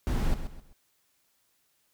brown noise with echo, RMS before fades -26 dBFS, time 0.07-0.34 s, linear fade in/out 0 ms, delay 130 ms, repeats 3, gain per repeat -10 dB, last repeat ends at 0.73 s, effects white hiss -71 dBFS RMS until 1.93 s

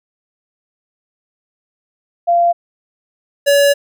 sine / square tone pair in turn, 690 / 567.6 Hz, F5 / C#5, -21 / +41 cents, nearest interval minor third, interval 338 cents, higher first, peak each -9 dBFS, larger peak neither, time 2.27-2.53 / 3.46-3.74 s, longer second, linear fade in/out 20 ms, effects none

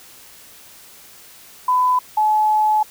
sine tone pair in turn, 1003 / 856.4 Hz, B5 / A5, +26 / -47 cents, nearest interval minor third, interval 273 cents, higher first, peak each -13 dBFS, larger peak neither, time 1.68-1.99 / 2.17-2.83 s, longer second, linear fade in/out 5 ms, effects white hiss -44 dBFS RMS until 2.9 s

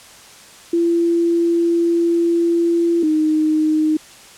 sine tone pair in turn, 339.1 / 310.1 Hz, E4 / D#4, +49 / -6 cents, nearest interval major second, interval 155 cents, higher first, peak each -13 dBFS, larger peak neither, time 0.73-3.03 / 3.03-3.97 s, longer first, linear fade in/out 5 ms, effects white hiss -42 dBFS RMS until 4.37 s + low-pass 9000 Hz 12 dB/octave

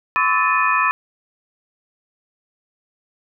sine tone cluster, 1022 / 1125 / 1296 / 1762 / 2481 Hz, C6 / C#6 / E6 / A6 / D#7, -41 / +25 / -30 / +2 / -6 cents, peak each -21 dBFS, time 0.16-0.91 s, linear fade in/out 0 ms, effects none

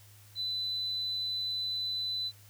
sine tone, 4004 Hz, B7, 23 cents sharp, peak -31 dBFS, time 0.35-2.32 s, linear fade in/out 50 ms, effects added 103 Hz sine -55 dBFS peak until 2.49 s + white hiss -59 dBFS RMS until 2.49 s

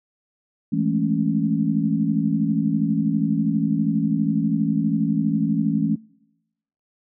sine chord, A major seventh, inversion second, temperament equal, 164.81 / 207.7 / 220 / 277.2 Hz, E3 / G#3 / A3 / C#4, 0 / 0 / 0 / 0 cents, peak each -24 dBFS, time 0.72-5.96 s, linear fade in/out 10 ms, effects noise-tail reverb RT60 0.9 s tail -24 dB re dry

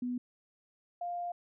sine tone pair in turn, 246.9 / 700.8 Hz, B3 / F5, 0 / +6 cents, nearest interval octave + tritone, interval 1806 cents, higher second, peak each -32 / -34 dBFS, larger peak first, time 0.02-0.18 / 1.01-1.32 s, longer second, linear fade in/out 5 ms, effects none

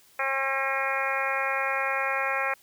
harmonic tone, 270 Hz, C#4, 45 cents flat, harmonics 2 / 3 / 4 / 5 / 6 / 7 / 8 / 9, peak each -33 / -33 / -33 / -33 / -33 / -33 / -33 / -33 dBFS, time 0.19-2.54 s, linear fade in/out 5 ms, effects white hiss -58 dBFS RMS until 2.62 s

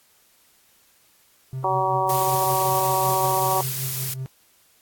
triangle tone with tremolo, 131.4 Hz, C3, 8 cents sharp, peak -24 dBFS, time 1.53-4.26 s, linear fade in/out 0 ms, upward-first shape triangle, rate 5.3 Hz, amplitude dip 75%
harmonic tone, 189.2 Hz, F#3, 39 cents sharp, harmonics 2 / 3 / 4 / 5 / 6, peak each -29 / -28 / -25 / -23 / -27 dBFS, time 1.64-3.61 s, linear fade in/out 2 ms
blue noise, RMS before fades -28 dBFS, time 2.09-4.14 s, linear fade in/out 5 ms
effects white hiss -59 dBFS RMS until 4.81 s + AAC 64 kbps

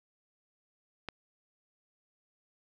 click, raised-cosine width 0.3 ms, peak -21 dBFS, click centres 1.087 s, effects none

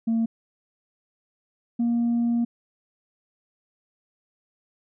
sine tone pair in turn, 227.4 / 235.7 Hz, A#3 / A#3, -43 / +19 cents, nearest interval minor second, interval 62 cents, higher second, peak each -18 dBFS, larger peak neither, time 0.07-0.26 / 1.79-2.45 s, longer second, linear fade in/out 10 ms, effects tanh soft clip ceiling -18 dBFS

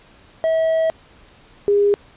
triangle / sine tone pair in turn, 646 / 407 Hz, E5 / G#4, -35 / -35 cents, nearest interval minor sixth, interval 800 cents, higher first, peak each -13 / -12 dBFS, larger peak second, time 0.44-0.9 / 1.68-1.94 s, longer first, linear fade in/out 0 ms, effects pink hiss -49 dBFS RMS until 2.16 s + resampled to 8000 Hz

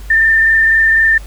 sine tone with frequency modulation, 1794 Hz, A6, 33 cents sharp, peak -7 dBFS, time 0.1-1.18 s, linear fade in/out 5 ms, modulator 24 Hz, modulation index 0.97, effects added 50 Hz sine -27 dBFS peak until 1.26 s + pink hiss -40 dBFS RMS until 1.26 s

